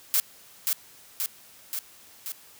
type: noise with echo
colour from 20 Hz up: blue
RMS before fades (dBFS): -22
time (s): 0.14-0.2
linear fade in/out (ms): 0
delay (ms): 530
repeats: 4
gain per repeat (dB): -3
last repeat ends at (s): 2.32
effects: white hiss -52 dBFS RMS until 2.59 s + high-pass 60 Hz 12 dB/octave